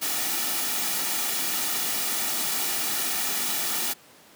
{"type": "noise with comb filter", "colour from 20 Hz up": "white", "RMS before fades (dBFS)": -27, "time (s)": [0.01, 3.94], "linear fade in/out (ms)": 20, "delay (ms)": 1.9, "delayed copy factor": -0.5, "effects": ["pink hiss -52 dBFS RMS until 4.35 s", "high-pass 200 Hz 12 dB/octave"]}